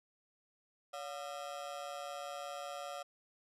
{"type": "ring-modulated tone", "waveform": "30% pulse", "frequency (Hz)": 643, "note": "E5", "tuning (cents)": -43, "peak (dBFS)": -36, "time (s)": [0.93, 3.03], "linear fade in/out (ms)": 10, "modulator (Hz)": 72.6, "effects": ["low-pass 10000 Hz 12 dB/octave"]}